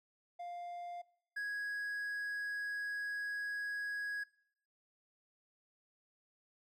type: tone pair in turn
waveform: triangle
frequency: 700 / 1660.1 Hz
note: F5 / G#6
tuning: +4 / -1 cents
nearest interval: octave + minor third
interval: 1495 cents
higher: second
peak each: -40 / -35 dBFS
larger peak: second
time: 0.39-1.02 / 1.36-4.24 s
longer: second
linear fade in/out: 10 ms
effects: noise-tail reverb RT60 0.7 s tail -23 dB re dry